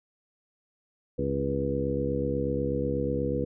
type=harmonic tone with a mistuned harmonic; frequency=68.2 Hz; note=C#2; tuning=28 cents flat; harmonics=1 / 2 / 3 / 4 / 5 / 6 / 7; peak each=-35 / -33 / -35 / -33 / -36 / -36 / -30 dBFS; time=1.18-3.45 s; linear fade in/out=10 ms; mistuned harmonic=7; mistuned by=+37 cents; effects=none